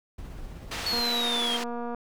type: noise with tremolo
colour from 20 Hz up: brown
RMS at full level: -39 dBFS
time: 0.18-1.01 s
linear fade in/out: 5 ms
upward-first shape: sine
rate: 16 Hz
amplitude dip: 25%
type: band-pass noise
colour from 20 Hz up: white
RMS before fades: -35 dBFS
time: 0.71-1.64 s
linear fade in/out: 5 ms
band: 270 to 4000 Hz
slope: 12 dB/octave
type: linear sweep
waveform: triangle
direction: down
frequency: 4435 to 3168 Hz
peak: -25 dBFS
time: 0.86-1.57 s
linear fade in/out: 5 ms
type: click train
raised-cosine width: 1 ms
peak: -22 dBFS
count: 243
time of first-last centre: 0.93-1.947 s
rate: 238 Hz
effects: none